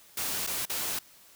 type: noise with dropouts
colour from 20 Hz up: white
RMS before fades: -32 dBFS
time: 0.17-0.99 s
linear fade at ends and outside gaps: 5 ms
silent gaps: 0.467-0.472 / 0.655-0.696 s
effects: white hiss -56 dBFS RMS until 1.35 s